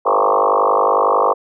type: tone with frequency modulation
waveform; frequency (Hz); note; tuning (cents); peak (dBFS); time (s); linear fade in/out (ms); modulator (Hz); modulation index
sine; 801; G5; +37; -11; 0.05-1.34; 20; 51; 7.3
effects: none